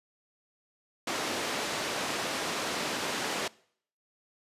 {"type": "band-pass noise", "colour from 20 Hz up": "pink", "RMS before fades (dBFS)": -33, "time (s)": [1.07, 3.48], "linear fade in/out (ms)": 5, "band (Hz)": [300, 6800], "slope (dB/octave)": 12, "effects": ["noise-tail reverb RT60 0.6 s tail -23 dB re dry", "resampled to 32000 Hz"]}